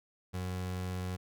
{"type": "tone", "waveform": "30% pulse", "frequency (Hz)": 91.6, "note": "F#2", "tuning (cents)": -17, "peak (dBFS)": -32, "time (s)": [0.33, 1.17], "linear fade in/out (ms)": 20, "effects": []}